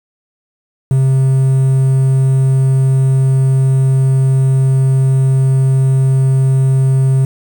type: tone with quantisation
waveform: triangle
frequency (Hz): 133.1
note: C3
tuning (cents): +30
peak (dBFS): -6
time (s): 0.91-7.25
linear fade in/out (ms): 2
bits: 6
effects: none